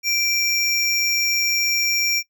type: tone pair together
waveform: square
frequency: 2349 / 5579 Hz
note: D7 / F8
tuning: 0 / -3 cents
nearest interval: octave + minor third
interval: 1497 cents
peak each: -22 dBFS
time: 0.03-2.23 s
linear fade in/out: 50 ms
effects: noise-tail reverb RT60 0.1 s tail -22 dB re dry